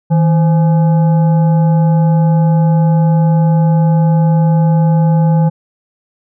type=tone with frequency modulation; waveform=sine; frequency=160 Hz; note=D#3; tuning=49 cents sharp; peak=-7 dBFS; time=0.1-5.5 s; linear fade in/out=20 ms; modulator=681 Hz; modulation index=0.39; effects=none